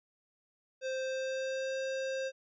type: tone with pitch glide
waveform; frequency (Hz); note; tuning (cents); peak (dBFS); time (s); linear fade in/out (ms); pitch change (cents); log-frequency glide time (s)
square; 523.3 to 530.6; C5 to C5; 0 to +24; -34; 0.81-2.32; 50; +24; 1.02-1.78
effects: resampled to 16000 Hz